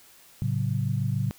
sine chord, F# minor, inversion first, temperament equal with one note detuned, 110 / 136.68 / 185 Hz, A2 / C#3 / F#3, 0 / -24 / 0 cents, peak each -27 / -27 / -32 dBFS, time 0.42-1.31 s, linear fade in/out 0 ms, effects white hiss -54 dBFS RMS until 1.38 s

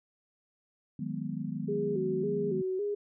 sine chord, G# minor seventh, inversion second, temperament equal with one note detuned, 155.56 / 181.5 / 207.7 / 246.9 Hz, D#3 / F#3 / G#3 / B3, 0 / -33 / 0 / 0 cents, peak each -38 dBFS, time 0.99-2.62 s, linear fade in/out 5 ms
sine tone with vibrato, 392 Hz, G4, in tune, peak -29 dBFS, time 1.68-2.95 s, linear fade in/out 10 ms, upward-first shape square, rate 1.8 Hz, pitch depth 80 cents each way
effects none

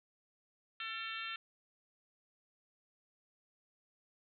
harmonic tone with a mistuned harmonic, 450.3 Hz, A4, 40 cents sharp, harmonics 3 / 4 / 5 / 6 / 7 / 8 / 9, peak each -45 / -47 / -49 / -45 / -48 / -49 / -54 dBFS, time 0.8-1.36 s, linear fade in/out 2 ms, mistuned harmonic 4, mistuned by -31 cents, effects none

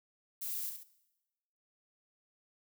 violet noise with echo, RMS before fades -39 dBFS, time 0.41-0.7 s, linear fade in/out 10 ms, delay 68 ms, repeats 2, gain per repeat -6 dB, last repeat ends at 0.836 s, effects noise-tail reverb RT60 1.0 s tail -19 dB re dry

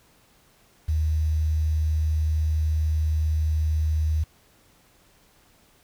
sine tone with quantisation, 77.78 Hz, D#2, in tune, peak -20 dBFS, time 0.88-4.24 s, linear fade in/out 10 ms, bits 8, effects pink hiss -59 dBFS RMS until 5.83 s

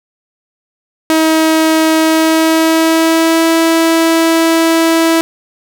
sawtooth tone with pitch glide, 318.7 to 327.8 Hz, D#4 to E4, +42 to -10 cents, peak -4 dBFS, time 1.1-5.21 s, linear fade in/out 0 ms, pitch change +48 cents, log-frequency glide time 1.98-3.48 s, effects none

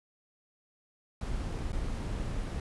brown noise with dropouts, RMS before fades -34 dBFS, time 1.21-2.6 s, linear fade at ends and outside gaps 2 ms, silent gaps 1.72-1.729 s, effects resampled to 24000 Hz

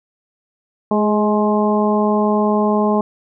harmonic tone with a mistuned harmonic, 211 Hz, G#3, 28 cents sharp, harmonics 1 / 2 / 3 / 4 / 5, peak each -16 / -19 / -21 / -22 / -23 dBFS, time 0.91-3.01 s, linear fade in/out 2 ms, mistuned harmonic 2, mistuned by -18 cents, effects none

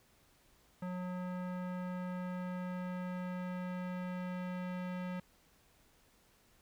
square tone with low-pass filter sweep, 181.3 Hz, F#3, 35 cents flat, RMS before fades -40 dBFS, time 0.82-5.2 s, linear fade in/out 5 ms, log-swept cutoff 1400 to 2300 Hz, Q 1.2, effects pink hiss -68 dBFS RMS until 6.61 s

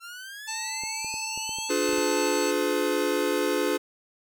sawtooth exponential sweep, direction up, 1351 to 3410 Hz, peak -35 dBFS, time 0-1.71 s, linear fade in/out 50 ms
harmonic tone, 880 Hz, A5, in tune, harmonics 1 / 3 / 5 / 7 / 9, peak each -37 / -37 / -37 / -37 / -37 dBFS, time 0.47-2.52 s, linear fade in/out 20 ms
clicks, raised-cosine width 2 ms, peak -30 dBFS, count 9, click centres 0.836 / 1.046 / 1.141 / 1.376 / 1.493 / 1.586 / 1.892 / 1.932 / 1.983 s
square chord, D diminished seventh, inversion none, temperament just, 293.7 / 352.4 / 422.9 / 507.5 Hz, D4 / F4 / Ab4 / Cb5, 0 / +16 / +31 / +47 cents, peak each -30 / -30 / -29 / -30 dBFS, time 1.69-3.78 s, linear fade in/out 20 ms
effects none

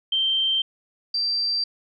sine tone pair in turn, 3136 / 4696 Hz, G7 / D8, 0 / -1 cents, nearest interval perfect fifth, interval 699 cents, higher second, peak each -19 / -21 dBFS, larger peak first, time 0.12-0.62 / 1.14-1.64 s, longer neither, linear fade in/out 5 ms, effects none

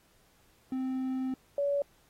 triangle / sine tone pair in turn, 260.4 / 567.6 Hz, C4 / C#5, -8 / +41 cents, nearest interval octave + minor second, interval 1349 cents, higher second, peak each -28 / -26 dBFS, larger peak second, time 0.72-1.34 / 1.58-1.82 s, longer first, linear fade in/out 2 ms, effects pink hiss -66 dBFS RMS until 2.09 s + AAC 48 kbps

